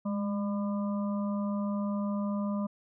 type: harmonic tone with a mistuned harmonic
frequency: 200.7 Hz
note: G3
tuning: 41 cents sharp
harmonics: 1 / 3 / 5 / 6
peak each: -29 / -39 / -43 / -45 dBFS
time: 0.05-2.67 s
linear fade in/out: 10 ms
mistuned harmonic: 1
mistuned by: +40 cents
effects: none